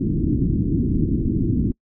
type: low-pass noise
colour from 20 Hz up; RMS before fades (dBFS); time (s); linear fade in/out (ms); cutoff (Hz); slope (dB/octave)
white; -20; 0-1.72; 10; 320; 48
effects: noise-tail reverb RT60 0.1 s tail -25 dB re dry